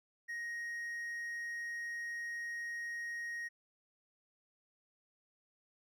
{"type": "tone", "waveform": "triangle", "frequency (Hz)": 1876, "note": "A#6", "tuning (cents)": 11, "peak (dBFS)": -37, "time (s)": [0.28, 3.49], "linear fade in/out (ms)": 20, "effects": []}